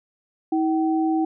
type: tone pair together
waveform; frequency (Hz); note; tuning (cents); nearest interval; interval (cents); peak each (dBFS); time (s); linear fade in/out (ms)
sine; 320.8 / 766; E4 / G5; -47 / -40; octave + minor third; 1507; -19 / -26; 0.52-1.25; 5
effects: none